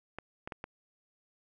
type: clicks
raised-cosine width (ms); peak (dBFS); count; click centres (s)
0.5; -24; 4; 0.186 / 0.475 / 0.522 / 0.641
effects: none